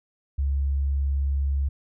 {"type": "tone", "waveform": "sine", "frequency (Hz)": 69.3, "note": "C#2", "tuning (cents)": 0, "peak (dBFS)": -21, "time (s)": [0.38, 1.69], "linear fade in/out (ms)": 10, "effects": []}